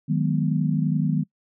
sine chord, G# minor seventh, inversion second, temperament equal, 155.56 / 185 / 207.7 / 246.9 Hz, D#3 / F#3 / G#3 / B3, 0 / 0 / 0 / 0 cents, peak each -22 / -26 / -28 / -27 dBFS, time 0.08-1.24 s, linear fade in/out 20 ms, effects noise-tail reverb RT60 0.1 s tail -24 dB re dry

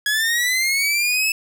sawtooth linear sweep, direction up, 1666 to 2620 Hz, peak -14 dBFS, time 0.06-1.32 s, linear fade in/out 2 ms, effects none

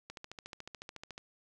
click train, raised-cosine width 0.2 ms, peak -27 dBFS, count 16, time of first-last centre 0.1-1.179 s, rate 13.9 Hz, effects none

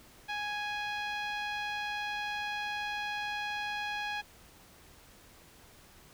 10% pulse tone with low-pass filter, 830.6 Hz, G#5, in tune, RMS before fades -36 dBFS, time 0.28-4.22 s, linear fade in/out 20 ms, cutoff 2800 Hz, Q 0.76, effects pink hiss -57 dBFS RMS until 6.13 s

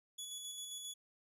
20% pulse tone with tremolo, 3400 Hz, G#7, 40 cents sharp, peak -37 dBFS, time 0.18-0.94 s, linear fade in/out 10 ms, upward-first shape square, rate 7.5 Hz, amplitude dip 30%, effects none

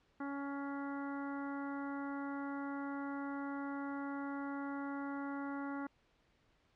harmonic tone, 280 Hz, C#4, 18 cents sharp, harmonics 1 / 2 / 3 / 4 / 5 / 6 / 7, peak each -40 / -51 / -48 / -50 / -49 / -58 / -57 dBFS, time 0.2-5.87 s, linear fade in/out 5 ms, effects pink hiss -73 dBFS RMS until 6.75 s + low-pass 4000 Hz 12 dB/octave

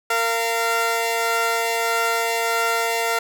15% pulse tone pair together, 460 / 689.2 Hz, A#4 / F5, -23 / -23 cents, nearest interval perfect fifth, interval 700 cents, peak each -16 dBFS, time 0.1-3.19 s, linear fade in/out 5 ms, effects none

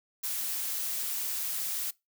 blue noise, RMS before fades -33 dBFS, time 0.23-1.91 s, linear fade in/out 10 ms, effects noise-tail reverb RT60 0.2 s tail -22 dB re dry

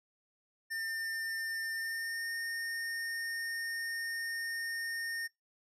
square tone with pitch glide, 1802 to 1832.4 Hz, A6 to A#6, +41 to -30 cents, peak -36 dBFS, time 0.7-5.28 s, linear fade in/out 20 ms, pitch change +29 cents, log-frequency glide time 1.74-2.3 s, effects noise-tail reverb RT60 0.2 s tail -25 dB re dry + resampled to 32000 Hz

